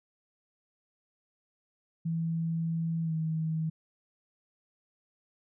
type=tone with pitch glide; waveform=sine; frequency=164.5 to 159.54 Hz; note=E3 to D#3; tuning=-3 to +44 cents; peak=-28 dBFS; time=2.05-3.7 s; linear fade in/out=10 ms; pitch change=-53 cents; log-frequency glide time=3.03-3.13 s; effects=none